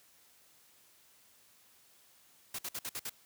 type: noise bursts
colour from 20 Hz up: white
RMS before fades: -39 dBFS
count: 6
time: 2.54-3.097 s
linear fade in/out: 5 ms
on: 47 ms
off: 55 ms
effects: white hiss -64 dBFS RMS until 3.25 s + high-pass 60 Hz 12 dB/octave